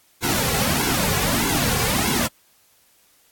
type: noise with flanger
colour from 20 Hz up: pink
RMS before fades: -21 dBFS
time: 0.22-2.28 s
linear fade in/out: 20 ms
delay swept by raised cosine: 1.6 to 3.3 ms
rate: 1.6 Hz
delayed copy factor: -1
effects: white hiss -58 dBFS RMS until 3.31 s + AAC 64 kbps